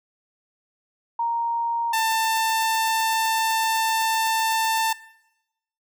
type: tone pair in turn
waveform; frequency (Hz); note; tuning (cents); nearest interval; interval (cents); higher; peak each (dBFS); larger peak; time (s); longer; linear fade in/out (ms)
sine / sawtooth; 932.3 / 892.1; A#5 / A5; 0 / +24; minor second; 76; first; -21 / -16; second; 1.19-1.93 / 1.93-4.93; second; 5
effects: noise-tail reverb RT60 0.9 s tail -20 dB re dry